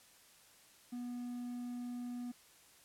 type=tone; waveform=triangle; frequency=243.8 Hz; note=B3; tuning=22 cents flat; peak=-38 dBFS; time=0.92-2.32 s; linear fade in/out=10 ms; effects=white hiss -63 dBFS RMS until 2.84 s + low-pass 12000 Hz 12 dB/octave